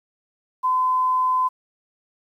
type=tone; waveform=sine; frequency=1020 Hz; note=C6; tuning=44 cents flat; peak=-17 dBFS; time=0.63-1.49 s; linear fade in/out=20 ms; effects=9-bit